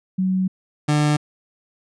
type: tone pair in turn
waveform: sine / 30% pulse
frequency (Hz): 187.2 / 149.09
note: F#3 / D3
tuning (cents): +20 / +26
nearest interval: major third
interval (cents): 394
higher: first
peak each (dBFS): -17 / -13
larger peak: second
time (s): 0.18-0.48 / 0.88-1.17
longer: first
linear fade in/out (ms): 10
effects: resampled to 22050 Hz